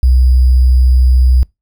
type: tone with sample-and-hold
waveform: sine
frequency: 63.2 Hz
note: B1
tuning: 41 cents sharp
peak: -5 dBFS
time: 0.03-1.43 s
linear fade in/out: 0 ms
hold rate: 4900 Hz
effects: noise-tail reverb RT60 0.2 s tail -25 dB re dry